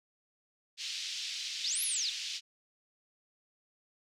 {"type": "band-pass noise", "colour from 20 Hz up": "pink", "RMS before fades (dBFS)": -39, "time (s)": [0.77, 2.41], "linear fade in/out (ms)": 50, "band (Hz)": [2900, 5800], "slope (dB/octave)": 24}
{"type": "linear two-way sweep", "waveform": "sine", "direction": "up then down", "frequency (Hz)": [3322, 11480, 3322], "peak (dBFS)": -31, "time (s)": [1.64, 2.1], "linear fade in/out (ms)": 5, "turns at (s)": 1.83}
{"effects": []}